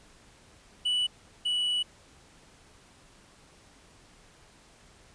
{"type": "tone pair in turn", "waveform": "triangle", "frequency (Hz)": [2960, 2949], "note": ["F#7", "F#7"], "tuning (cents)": [0, -6], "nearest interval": "unison", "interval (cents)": 6, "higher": "first", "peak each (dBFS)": [-23, -24], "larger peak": "first", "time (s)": [[0.85, 1.07], [1.45, 1.83]], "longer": "second", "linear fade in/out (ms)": 10, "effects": ["pink hiss -57 dBFS RMS until 5.14 s", "resampled to 22050 Hz"]}